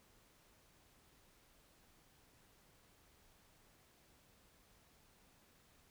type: silence
effects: pink hiss -69 dBFS RMS until 5.9 s